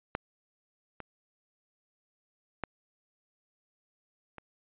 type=clicks; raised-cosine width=0.5 ms; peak=-15 / -25 / -17 / -28 dBFS; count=4; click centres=0.151 / 1.003 / 2.637 / 4.383 s; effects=resampled to 8000 Hz